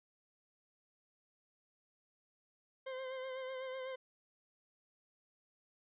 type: tone with vibrato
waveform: 40% pulse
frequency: 521 Hz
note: C5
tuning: 7 cents flat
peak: -40 dBFS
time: 2.86-3.96 s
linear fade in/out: 10 ms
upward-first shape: sine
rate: 8 Hz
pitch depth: 32 cents each way
effects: resampled to 8000 Hz